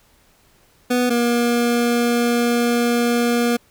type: tone pair in turn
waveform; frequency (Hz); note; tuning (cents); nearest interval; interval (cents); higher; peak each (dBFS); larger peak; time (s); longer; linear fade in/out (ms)
25% pulse; 246.9 / 238.3; B3 / A#3; 0 / +38; minor second; 62; first; -12; neither; 0.9-1.1 / 1.1-3.57; second; 10
effects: pink hiss -56 dBFS RMS until 3.7 s

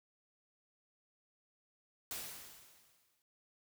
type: noise with exponential decay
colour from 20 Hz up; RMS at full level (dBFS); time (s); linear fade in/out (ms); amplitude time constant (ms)
white; -41; 2.11-3.22; 1; 240
effects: noise-tail reverb RT60 0.3 s tail -25 dB re dry

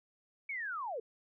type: linear sweep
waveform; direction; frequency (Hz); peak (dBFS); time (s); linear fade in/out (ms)
sine; down; 2286 to 415.3; -36; 0.49-1; 5
effects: none

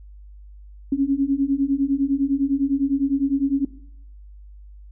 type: beating tone pair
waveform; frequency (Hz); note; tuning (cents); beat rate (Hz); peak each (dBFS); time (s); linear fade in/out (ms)
sine; 270.3 / 280.2; C#4 / C#4; -44 / +19; 9.9; -21 / -20; 0.92-3.65; 5
effects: noise-tail reverb RT60 0.7 s tail -19 dB re dry + added 50 Hz sine -40 dBFS peak until 4.91 s

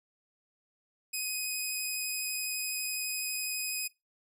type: tone with vibrato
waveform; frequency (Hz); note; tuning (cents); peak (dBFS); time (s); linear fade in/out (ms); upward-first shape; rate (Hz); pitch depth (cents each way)
10% pulse; 2510; D#7; +15; -24; 1.13-3.88; 10; triangle; 12; 11
effects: noise-tail reverb RT60 0.2 s tail -20 dB re dry

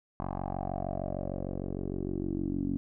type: tone with low-pass filter sweep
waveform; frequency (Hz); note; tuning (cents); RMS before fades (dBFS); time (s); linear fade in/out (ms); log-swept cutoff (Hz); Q
10% pulse; 46.55; F#1; +11; -34; 0.2-2.77; 0; 950 to 270; 5.4
effects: none

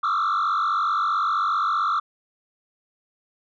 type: tone with frequency modulation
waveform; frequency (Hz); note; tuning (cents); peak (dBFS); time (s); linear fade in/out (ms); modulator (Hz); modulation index
sine; 1256; D#6; +16; -17; 0.03-2; 10; 47.7; 2.5
effects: tanh soft clip ceiling -19 dBFS

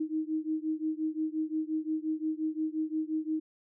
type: beating tone pair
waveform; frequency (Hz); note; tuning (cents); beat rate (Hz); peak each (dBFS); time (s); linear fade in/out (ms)
sine; 311.1 / 316.8; D#4 / D#4; 0 / +31; 5.7; -32 / -33; 0-3.4; 10
effects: none

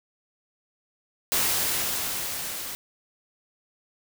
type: noise with level ramp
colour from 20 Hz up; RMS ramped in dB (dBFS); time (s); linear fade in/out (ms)
white; -23 to -35; 1.32-2.75; 0
effects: none

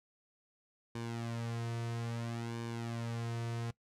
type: tone with flanger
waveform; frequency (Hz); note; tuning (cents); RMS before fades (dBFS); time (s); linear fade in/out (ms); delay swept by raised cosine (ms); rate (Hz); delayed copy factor
sawtooth; 116.54; A#2; 0; -39; 0.95-3.71; 5; 1.5 to 3.7; 0.6; -0.7
effects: noise-tail reverb RT60 0.1 s tail -21 dB re dry + low-pass 9000 Hz 12 dB/octave

